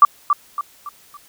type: tone with echo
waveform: sine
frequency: 1166 Hz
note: D6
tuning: 13 cents flat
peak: -3 dBFS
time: 0.02-0.05 s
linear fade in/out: 2 ms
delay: 280 ms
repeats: 4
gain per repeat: -8 dB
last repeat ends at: 1.17 s
effects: white hiss -50 dBFS RMS until 1.28 s